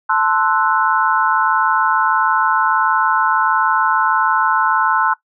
sine chord, F# half-diminished seventh, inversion first, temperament equal, 880 / 1046.5 / 1318.5 / 1480 Hz, A5 / C6 / E6 / F#6, 0 / 0 / 0 / 0 cents, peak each -18 dBFS, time 0.09-5.14 s, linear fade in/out 10 ms, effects noise-tail reverb RT60 0.1 s tail -18 dB re dry

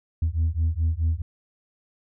sine beating tone pair, 78.9 / 83.6 Hz, D#2 / E2, +25 / +25 cents, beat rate 4.7 Hz, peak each -22 / -22 dBFS, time 0.22-1.22 s, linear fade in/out 5 ms, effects tanh soft clip ceiling -17 dBFS

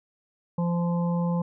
harmonic tone, 172.5 Hz, F3, 21 cents flat, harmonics 1 / 3 / 5 / 6, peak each -23 / -33 / -37 / -39 dBFS, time 0.58-1.42 s, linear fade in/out 5 ms, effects none

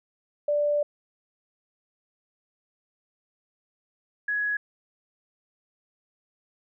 sine tone pair in turn, 587.3 / 1675.6 Hz, D5 / G#6, 0 / +15 cents, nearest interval octave + tritone, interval 1815 cents, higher second, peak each -21 / -24 dBFS, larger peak first, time 0.48-0.83 / 4.28-4.57 s, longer first, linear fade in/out 5 ms, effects none

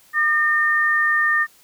sine tone pair together, 1209 / 1821.4 Hz, D6 / A#6, +50 / -41 cents, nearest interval perfect fifth, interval 709 cents, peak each -22 / -16 dBFS, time 0.13-1.47 s, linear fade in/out 50 ms, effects white hiss -53 dBFS RMS until 1.63 s

